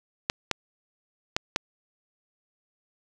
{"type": "clicks", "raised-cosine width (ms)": 0.2, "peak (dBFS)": -6, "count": 4, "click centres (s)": [0.299, 0.513, 1.365, 1.561], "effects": []}